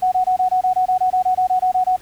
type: tone bursts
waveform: sine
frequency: 740 Hz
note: F#5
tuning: in tune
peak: -13 dBFS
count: 16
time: 0.02-1.965 s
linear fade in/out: 10 ms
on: 100 ms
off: 23 ms
effects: pink hiss -46 dBFS RMS until 2.01 s